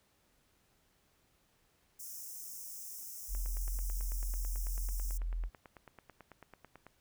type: high-pass noise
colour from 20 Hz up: white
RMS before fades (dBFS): -46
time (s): 1.99-5.18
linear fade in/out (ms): 10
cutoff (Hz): 5300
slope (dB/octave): 96
type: tone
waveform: sine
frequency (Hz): 42.49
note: F1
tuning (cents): -47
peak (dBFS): -33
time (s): 3.28-5.5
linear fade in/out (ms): 50
type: click train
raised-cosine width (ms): 0.5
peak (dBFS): -36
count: 33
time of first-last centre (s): 3.35-6.866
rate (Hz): 9.1
effects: pink hiss -72 dBFS RMS until 7 s